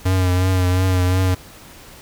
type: tone with vibrato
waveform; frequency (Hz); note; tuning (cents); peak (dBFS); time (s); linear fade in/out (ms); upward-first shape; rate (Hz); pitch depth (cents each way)
square; 92; F#2; -9; -15; 0.05-1.35; 10; triangle; 2.8; 42
effects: pink hiss -42 dBFS RMS until 2.01 s